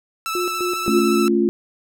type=tone with vibrato; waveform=sawtooth; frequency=1318.5 Hz; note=E6; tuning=in tune; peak=-19 dBFS; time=0.26-1.28 s; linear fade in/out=0 ms; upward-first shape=square; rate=14 Hz; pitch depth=13 cents each way
type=tone with tremolo; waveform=sine; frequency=357.1 Hz; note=F4; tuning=39 cents sharp; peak=-21 dBFS; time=0.35-1.06 s; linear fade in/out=2 ms; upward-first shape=square; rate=3.9 Hz; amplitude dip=80%
type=chord; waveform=sine; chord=A augmented; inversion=none; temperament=equal; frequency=220 / 277.2 / 349.2 Hz; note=A3 / C#4 / E#4; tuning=0 / 0 / 0 cents; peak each=-19 / -22 / -17 dBFS; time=0.88-1.49 s; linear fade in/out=0 ms
effects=none